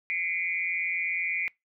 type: tone cluster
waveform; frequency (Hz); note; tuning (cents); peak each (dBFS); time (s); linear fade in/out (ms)
sine; 2049 / 2217 / 2401; C7 / C#7 / D7; -37 / 0 / +38; -31; 0.1-1.48; 0
effects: noise-tail reverb RT60 0.2 s tail -25 dB re dry